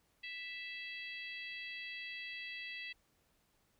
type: harmonic tone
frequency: 659.3 Hz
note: E5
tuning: in tune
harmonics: 3 / 4 / 5 / 6 / 7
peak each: -47 / -46 / -51 / -56 / -56 dBFS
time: 0.23-2.93 s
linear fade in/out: 10 ms
effects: pink hiss -75 dBFS RMS until 3.79 s